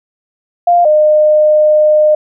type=tone pair in turn; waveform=sine; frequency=698.5 / 609.1 Hz; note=F5 / D#5; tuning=0 / -37 cents; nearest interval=major second; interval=237 cents; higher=first; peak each=-5 dBFS; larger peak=neither; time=0.67-0.85 / 0.85-2.15 s; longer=second; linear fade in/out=5 ms; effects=none